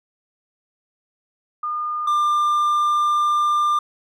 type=tone pair in turn; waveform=sine / triangle; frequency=1214 / 1195.2 Hz; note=D#6 / D6; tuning=-43 / +30 cents; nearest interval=unison; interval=27 cents; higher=first; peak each=-22 / -14 dBFS; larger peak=second; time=1.63-2.07 / 2.07-3.79 s; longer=second; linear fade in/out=5 ms; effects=none